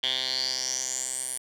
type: tone with band-pass filter sweep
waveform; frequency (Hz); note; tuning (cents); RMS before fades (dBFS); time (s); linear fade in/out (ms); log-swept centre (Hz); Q
10% pulse; 129.6; C3; -16; -30; 0.03-1.38; 5; 3300 to 9900; 7.2
effects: none